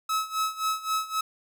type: tone with tremolo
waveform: 45% pulse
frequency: 1290 Hz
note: E6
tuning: 38 cents flat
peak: -23 dBFS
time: 0.09-1.21 s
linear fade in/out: 5 ms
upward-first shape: sine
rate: 3.8 Hz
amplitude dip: 85%
effects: none